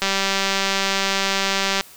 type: click train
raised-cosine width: 0.2 ms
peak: -3 dBFS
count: 350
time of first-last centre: 0.02-1.81 s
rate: 195 Hz
effects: white hiss -45 dBFS RMS until 1.96 s